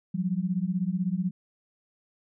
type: beating tone pair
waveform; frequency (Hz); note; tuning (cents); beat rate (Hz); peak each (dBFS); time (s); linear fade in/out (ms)
sine; 174.9 / 190.9; F3 / G3; +3 / -46; 16; -28; 0.14-1.31; 10
effects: none